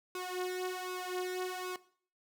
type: tone with flanger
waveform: sawtooth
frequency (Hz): 366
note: F#4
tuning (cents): -19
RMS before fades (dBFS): -38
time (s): 0.15-1.76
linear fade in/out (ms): 2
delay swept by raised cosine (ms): 0.79 to 3.29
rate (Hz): 1.3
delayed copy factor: +0.85
effects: noise-tail reverb RT60 0.5 s tail -18 dB re dry